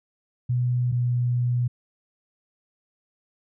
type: tone pair in turn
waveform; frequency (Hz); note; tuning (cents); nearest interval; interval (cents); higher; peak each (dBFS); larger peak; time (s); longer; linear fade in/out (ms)
sine; 123.47 / 122.4; B2 / B2; 0 / -15; unison; 15; first; -20; neither; 0.49-0.92 / 0.92-1.68; second; 10
effects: none